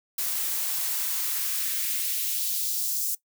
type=noise with high-pass filter sweep; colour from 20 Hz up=blue; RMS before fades=-28 dBFS; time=0.18-3.15 s; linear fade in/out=5 ms; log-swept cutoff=350 to 6600 Hz; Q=1.2; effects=noise-tail reverb RT60 0.1 s tail -19 dB re dry